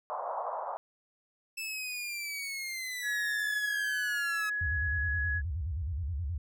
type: band-pass noise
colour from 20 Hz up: white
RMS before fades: -36 dBFS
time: 0.1-0.77 s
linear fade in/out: 0 ms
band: 550 to 1100 Hz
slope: 48 dB/octave
type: linear sweep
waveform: sawtooth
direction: down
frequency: 2642 to 1273 Hz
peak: -32 dBFS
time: 1.57-4.5 s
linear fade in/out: 10 ms
type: tone with pitch glide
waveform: sine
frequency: 1690 to 1679.3 Hz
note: G#6 to G#6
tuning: +30 to +19 cents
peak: -30 dBFS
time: 3.02-5.42 s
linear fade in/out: 50 ms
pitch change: -11 cents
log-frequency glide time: 4.04-4.72 s
type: tone with vibrato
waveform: sine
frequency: 77.78 Hz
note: D#2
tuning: in tune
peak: -31 dBFS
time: 4.61-6.38 s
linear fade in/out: 5 ms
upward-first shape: square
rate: 9.5 Hz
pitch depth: 220 cents each way
effects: none